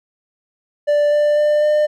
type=tone with pitch steps; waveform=triangle; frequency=587.3 / 592.1 / 596.9 / 601.7 Hz; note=D5 / D5 / D5 / D5; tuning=0 / +14 / +28 / +42 cents; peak=-10 dBFS; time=0.87-1.87 s; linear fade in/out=20 ms; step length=250 ms; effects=none